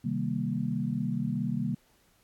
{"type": "chord", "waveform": "sine", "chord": "C minor seventh", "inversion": "none", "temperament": "equal", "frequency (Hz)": [130.81, 155.56, 196, 233.1], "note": ["C3", "Eb3", "G3", "Bb3"], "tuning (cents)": [0, 0, 0, 0], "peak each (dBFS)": [-34, -34, -33, -32], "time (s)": [0.04, 1.75], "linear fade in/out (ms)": 10, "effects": ["pink hiss -66 dBFS RMS until 2.23 s", "AAC 64 kbps"]}